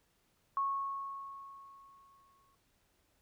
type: tone with exponential decay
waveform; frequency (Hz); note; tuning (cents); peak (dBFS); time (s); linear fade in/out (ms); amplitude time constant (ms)
sine; 1100; C#6; -14; -29; 0.57-2.55; 1; 430
effects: pink hiss -74 dBFS RMS until 3.21 s

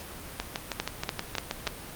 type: two click trains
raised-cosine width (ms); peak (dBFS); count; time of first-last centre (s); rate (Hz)
0.2; -10 / -12; 4 / 9; 0.8-1.675 / 0.4-1.67; 3.43 / 6.3
effects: pink hiss -42 dBFS RMS until 1.95 s + Opus 48 kbps

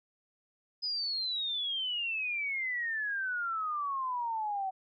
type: exponential sweep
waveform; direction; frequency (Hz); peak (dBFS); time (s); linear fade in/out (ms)
sine; down; 5040 to 751; -31; 0.82-4.71; 20
effects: none

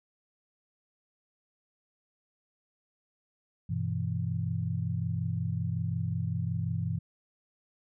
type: chord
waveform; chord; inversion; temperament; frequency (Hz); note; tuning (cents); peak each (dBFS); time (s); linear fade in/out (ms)
sine; E minor; first; equal; 98 / 123.47 / 164.81; G2 / B2 / E3; 0 / 0 / 0; -33; 3.69-6.99; 10
effects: none

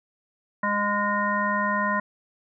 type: harmonic tone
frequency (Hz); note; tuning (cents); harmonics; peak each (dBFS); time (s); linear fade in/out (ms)
205.4; G#3; -19; 1 / 3 / 5 / 7 / 9; -29 / -31 / -25 / -31 / -28; 0.63-2; 5
effects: none

